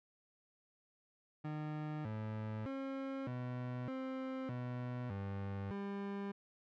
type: tone with pitch steps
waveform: 30% pulse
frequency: 152.3 / 108.4 / 269.9 / 124.5 / 262.3 / 123.8 / 98.6 / 199.6 Hz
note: D#3 / A2 / C#4 / B2 / C4 / B2 / G2 / G3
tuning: -37 / -25 / -46 / +14 / +4 / +5 / +11 / +32 cents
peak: -37 dBFS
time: 1.44-6.32 s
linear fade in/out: 10 ms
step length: 610 ms
effects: low-pass 2000 Hz 12 dB/octave